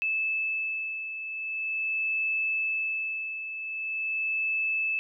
sine beating tone pair, 2619 / 2619.43 Hz, E7 / E7, -12 / -12 cents, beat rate 0.43 Hz, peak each -28 / -35 dBFS, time 0.02-4.99 s, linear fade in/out 0 ms, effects none

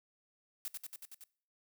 blue noise with echo, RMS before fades -40 dBFS, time 0.65-0.68 s, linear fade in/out 0 ms, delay 93 ms, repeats 6, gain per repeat -2 dB, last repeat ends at 1.238 s, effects noise-tail reverb RT60 0.5 s tail -22 dB re dry

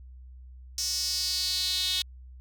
sawtooth tone with high-pass filter sweep, 370 Hz, F#4, in tune, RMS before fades -29 dBFS, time 0.78-2.02 s, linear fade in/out 2 ms, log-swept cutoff 5600 to 3600 Hz, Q 5.3, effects added 63 Hz sine -44 dBFS peak until 2.4 s

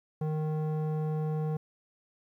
square tone with low-pass filter, 154.7 Hz, D#3, 10 cents flat, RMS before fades -31 dBFS, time 0.21-1.57 s, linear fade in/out 5 ms, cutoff 710 Hz, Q 0.99, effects 11-bit

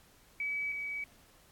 sine tone pair in turn, 2285 / 2277 Hz, D7 / C#7, -48 / +46 cents, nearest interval unison, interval 6 cents, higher first, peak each -32 / -35 dBFS, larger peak first, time 0.4-0.72 / 0.72-1.04 s, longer neither, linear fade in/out 2 ms, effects pink hiss -62 dBFS RMS until 1.51 s + AAC 64 kbps

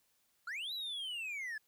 triangle linear two-way sweep, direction up then down, 1318.5 to 4000 to 1681 Hz, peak -37 dBFS, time 0.47-1.58 s, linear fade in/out 5 ms, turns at 0.73 s, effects white hiss -75 dBFS RMS until 1.67 s

